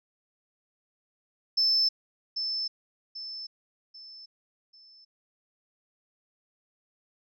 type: tone with echo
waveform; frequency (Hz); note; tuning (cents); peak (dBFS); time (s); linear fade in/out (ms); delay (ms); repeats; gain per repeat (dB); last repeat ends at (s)
sine; 5274; E8; 0; -20; 1.57-1.89; 10; 790; 4; -8; 5.05
effects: tanh soft clip ceiling -16 dBFS